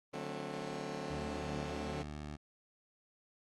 15% pulse chord, D dominant seventh, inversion none, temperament just, 146.83 / 183.54 / 220.2 / 264.3 Hz, D3 / F#3 / A3 / C4, 0 / -14 / +2 / +18 cents, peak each -39 / -39 / -40 / -39 dBFS, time 0.13-2.03 s, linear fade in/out 10 ms
15% pulse tone, 74.5 Hz, D2, 25 cents sharp, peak -36 dBFS, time 1.09-2.37 s, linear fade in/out 20 ms
effects low-pass 7000 Hz 12 dB/octave + Opus 32 kbps

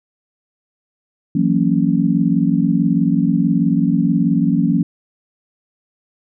sine chord, F# dominant seventh, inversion third, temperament just, 166.5 / 185 / 231.2 / 277.5 Hz, E3 / F#3 / A#3 / C#4, +18 / 0 / -14 / +2 cents, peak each -18 dBFS, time 1.35-4.83 s, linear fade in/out 5 ms, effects none

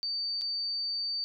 sine tone with dropouts, 4597 Hz, D8, 38 cents flat, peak -30 dBFS, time 0.03-1.24 s, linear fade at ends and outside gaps 0 ms, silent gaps 0.412-0.418 s, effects none

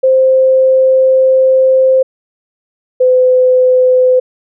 sine tone pair in turn, 523.3 / 508.4 Hz, C5 / C5, 0 / -50 cents, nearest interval minor second, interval 50 cents, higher first, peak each -5 / -5 dBFS, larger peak neither, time 0.03-2.03 / 3-4.2 s, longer first, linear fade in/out 10 ms, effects none

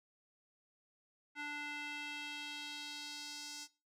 square tone with band-pass filter sweep, 293.7 Hz, D4, in tune, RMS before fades -45 dBFS, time 1.35-3.68 s, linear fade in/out 50 ms, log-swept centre 1900 to 5800 Hz, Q 2, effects noise-tail reverb RT60 0.3 s tail -19 dB re dry

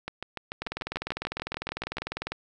two click trains, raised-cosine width 0.3 ms, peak -15 / -17 dBFS, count 35 / 14, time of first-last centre 0.62-2.32 / 0.08-1.983 s, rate 20 / 6.83 Hz, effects none

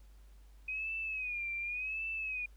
sine tone with vibrato, 2501 Hz, D#7, 8 cents sharp, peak -35 dBFS, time 0.68-2.46 s, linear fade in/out 5 ms, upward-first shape sine, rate 0.89 Hz, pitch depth 100 cents each way, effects added 50 Hz sine -54 dBFS peak until 2.56 s + pink hiss -70 dBFS RMS until 2.56 s

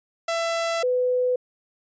sawtooth / sine tone pair in turn, 668 / 500.4 Hz, E5 / B4, +23 / +23 cents, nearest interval perfect fourth, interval 500 cents, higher first, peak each -19 dBFS, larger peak neither, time 0.28-0.83 / 0.83-1.36 s, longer first, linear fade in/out 5 ms, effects resampled to 16000 Hz

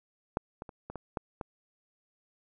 clicks, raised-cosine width 1 ms, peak -14 / -25 / -30 / -26 / -24 / -18 / -22 dBFS, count 7, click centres 0.371 / 0.621 / 0.692 / 0.9 / 0.957 / 1.172 / 1.412 s, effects none

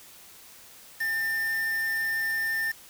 triangle tone with quantisation, 1797 Hz, A6, 36 cents sharp, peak -24 dBFS, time 1-2.72 s, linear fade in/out 10 ms, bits 6, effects white hiss -50 dBFS RMS until 2.89 s

